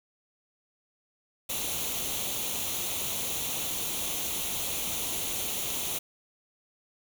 white noise with comb filter, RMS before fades -32 dBFS, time 1.49-5.99 s, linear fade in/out 10 ms, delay 0.3 ms, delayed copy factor +0.65, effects none

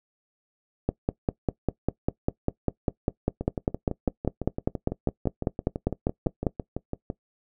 two click trains, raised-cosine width 2 ms, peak -9 / -16 dBFS, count 29 / 23, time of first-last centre 0.89-6.468 / 3.41-7.101 s, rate 5.02 / 5.96 Hz, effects noise-tail reverb RT60 0.1 s tail -20 dB re dry

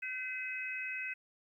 harmonic tone, 510 Hz, C5, 44 cents flat, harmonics 3 / 4 / 5, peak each -43 / -42 / -39 dBFS, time 0.02-1.14 s, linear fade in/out 10 ms, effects 12-bit

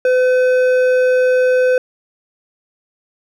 sine tone with hard clipping, 507 Hz, B4, 45 cents sharp, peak -12 dBFS, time 0.05-1.78 s, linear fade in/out 2 ms, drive 8 dB, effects none

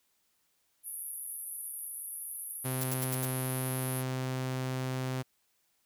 white band-pass noise, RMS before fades -41 dBFS, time 0.83-4.04 s, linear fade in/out 50 ms, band 10000 to 12000 Hz, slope 96 dB/octave
sawtooth tone, 129.6 Hz, C3, 16 cents flat, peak -28 dBFS, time 2.64-5.23 s, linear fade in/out 20 ms
blue noise bursts, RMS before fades -36 dBFS, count 5, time 2.81-3.252 s, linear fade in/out 2 ms, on 26 ms, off 78 ms
effects white hiss -74 dBFS RMS until 5.85 s

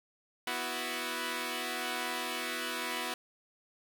5% pulse chord, B suspended fourth, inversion none, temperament equal, 246.9 / 329.6 / 370 Hz, B3 / E4 / F#4, 0 / 0 / 0 cents, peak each -27 dBFS, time 0.47-3.14 s, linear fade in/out 2 ms, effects none

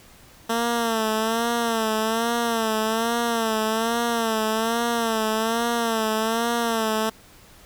10% pulse tone with vibrato, 226.7 Hz, A#3, 48 cents flat, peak -13 dBFS, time 0.49-7.1 s, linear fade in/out 10 ms, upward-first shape sine, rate 1.2 Hz, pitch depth 71 cents each way, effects pink hiss -50 dBFS RMS until 7.65 s

